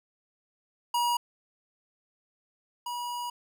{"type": "tone pair in turn", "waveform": "square", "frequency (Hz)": [958, 966.9], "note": ["A#5", "B5"], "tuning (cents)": [47, -37], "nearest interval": "unison", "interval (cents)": 16, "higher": "second", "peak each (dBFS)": [-25, -33], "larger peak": "first", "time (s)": [[0.94, 1.17], [2.86, 3.3]], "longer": "second", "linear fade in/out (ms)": 5, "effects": []}